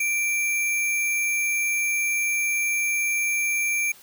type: tone with sample-and-hold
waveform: sine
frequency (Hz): 2349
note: D7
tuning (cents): 0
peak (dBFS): -21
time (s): 0-3.92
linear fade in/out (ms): 5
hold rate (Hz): 8820
effects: white hiss -50 dBFS RMS until 4.02 s